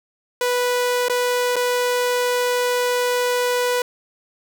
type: tone with dropouts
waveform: sawtooth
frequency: 492.4 Hz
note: B4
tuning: 5 cents flat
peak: -14 dBFS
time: 0.41-3.82 s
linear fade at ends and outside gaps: 2 ms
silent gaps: 1.084-1.097 / 1.558-1.564 s
effects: none